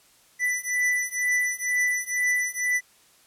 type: beating tone pair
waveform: square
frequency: 1982 / 1984.1 Hz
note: B6 / B6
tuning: +6 / +7 cents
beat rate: 2.1 Hz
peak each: -27 / -26 dBFS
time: 0.39-2.81 s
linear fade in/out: 50 ms
effects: white hiss -58 dBFS RMS until 3.26 s + low-pass 12000 Hz 12 dB/octave